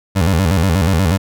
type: tone with vibrato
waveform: 25% pulse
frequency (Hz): 88.4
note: F2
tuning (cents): +22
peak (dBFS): -8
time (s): 0.15-1.18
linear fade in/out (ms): 20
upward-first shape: square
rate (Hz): 8.3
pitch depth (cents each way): 160
effects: none